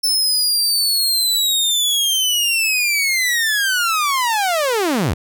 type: linear sweep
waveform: sawtooth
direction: down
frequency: 5310 to 58.27 Hz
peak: -12 dBFS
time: 0.03-5.14 s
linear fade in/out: 10 ms
effects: none